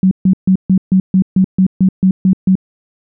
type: tone bursts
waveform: sine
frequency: 188 Hz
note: F#3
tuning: 28 cents sharp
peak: -6 dBFS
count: 12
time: 0.03-2.554 s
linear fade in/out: 2 ms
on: 82 ms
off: 140 ms
effects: none